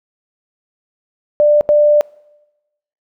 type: tone bursts at uneven times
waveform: sine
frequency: 593 Hz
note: D5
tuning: 17 cents sharp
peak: -7 dBFS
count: 2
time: 1.4-1.61 / 1.69-2.01 s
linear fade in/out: 0 ms
effects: noise-tail reverb RT60 1.0 s tail -25 dB re dry